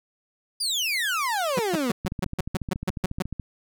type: exponential sweep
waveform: 30% pulse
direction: down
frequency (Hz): 4978 to 220.2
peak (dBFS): -21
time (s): 0.6-1.92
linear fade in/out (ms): 10
type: tone bursts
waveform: sawtooth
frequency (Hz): 185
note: F#3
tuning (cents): 0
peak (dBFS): -18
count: 11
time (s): 1.57-3.223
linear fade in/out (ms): 5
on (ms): 23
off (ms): 140
type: click train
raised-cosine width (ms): 5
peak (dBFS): -19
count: 20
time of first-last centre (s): 2.05-3.398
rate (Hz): 14.1
effects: none

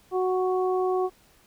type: harmonic tone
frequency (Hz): 370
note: F#4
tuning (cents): 0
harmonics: 1 / 2 / 3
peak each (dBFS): -23 / -29 / -33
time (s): 0.11-1.1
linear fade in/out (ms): 50
effects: pink hiss -59 dBFS RMS until 1.46 s

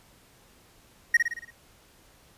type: tone with echo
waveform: triangle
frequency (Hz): 1878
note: A#6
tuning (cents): +12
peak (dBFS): -13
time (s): 1.14-1.17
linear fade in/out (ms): 5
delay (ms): 56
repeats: 6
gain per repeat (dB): -5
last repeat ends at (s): 1.506
effects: pink hiss -58 dBFS RMS until 2.37 s + resampled to 32000 Hz

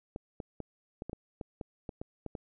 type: clicks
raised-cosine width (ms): 2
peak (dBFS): -25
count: 12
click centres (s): 0.161 / 0.402 / 0.603 / 1.021 / 1.096 / 1.131 / 1.412 / 1.612 / 1.892 / 2.015 / 2.263 / 2.352
effects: none

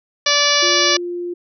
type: harmonic tone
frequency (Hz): 580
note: D5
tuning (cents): -22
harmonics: 1 / 2 / 3 / 4 / 5 / 6 / 7 / 8 / 9 / 10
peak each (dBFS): -22 / -22 / -22 / -22 / -22 / -22 / -22 / -22 / -22 / -22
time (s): 0.26-0.97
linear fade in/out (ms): 5
type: tone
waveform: sine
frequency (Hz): 350.7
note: F4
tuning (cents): +7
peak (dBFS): -22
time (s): 0.62-1.34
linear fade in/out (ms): 10
effects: none

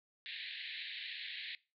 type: band-pass noise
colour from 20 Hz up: white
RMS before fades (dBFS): -45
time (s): 0.26-1.55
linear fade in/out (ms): 0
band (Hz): 1700 to 4200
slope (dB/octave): 96
effects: noise-tail reverb RT60 0.3 s tail -21 dB re dry

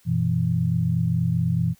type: tone cluster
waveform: sine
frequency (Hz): 93.3 / 121.5 / 166.2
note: F#2 / B2 / E3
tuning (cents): +15 / -28 / +15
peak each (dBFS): -28 / -23 / -22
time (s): 0.05-1.75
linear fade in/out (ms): 50
effects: white hiss -59 dBFS RMS until 1.79 s

